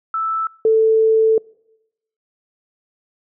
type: tone pair in turn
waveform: sine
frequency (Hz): 1318 / 442.5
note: E6 / A4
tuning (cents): -1 / +10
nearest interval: octave + perfect fifth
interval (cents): 1889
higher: first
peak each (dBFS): -18 / -10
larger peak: second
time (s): 0.14-0.47 / 0.65-1.38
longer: second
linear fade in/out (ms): 2
effects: noise-tail reverb RT60 0.9 s tail -26 dB re dry